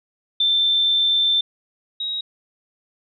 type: tone pair in turn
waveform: sine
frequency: 3556 / 3806 Hz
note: A7 / A#7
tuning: +18 / +35 cents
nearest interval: minor second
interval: 117 cents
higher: second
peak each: -15 / -23 dBFS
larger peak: first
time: 0.4-1.41 / 2-2.21 s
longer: first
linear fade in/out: 5 ms
effects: none